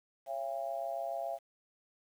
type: tone with amplitude modulation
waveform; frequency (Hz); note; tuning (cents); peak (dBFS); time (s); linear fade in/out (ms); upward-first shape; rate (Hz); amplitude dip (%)
sine; 678; E5; +49; -30; 0.26-1.39; 50; sine; 127; 100
effects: 10-bit